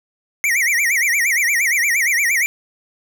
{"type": "tone with vibrato", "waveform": "square", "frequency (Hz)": 2093, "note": "C7", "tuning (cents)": 0, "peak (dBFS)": -15, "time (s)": [0.44, 2.46], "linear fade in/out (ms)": 0, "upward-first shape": "sine", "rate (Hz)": 8.6, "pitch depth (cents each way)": 220, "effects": []}